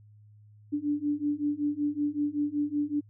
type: beating tone pair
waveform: sine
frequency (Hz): 290 / 295.3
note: D4 / D4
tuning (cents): -22 / +10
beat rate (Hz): 5.3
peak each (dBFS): -30 / -29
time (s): 0.72-3.01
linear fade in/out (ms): 20
effects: added 105 Hz sine -52 dBFS peak until 3.09 s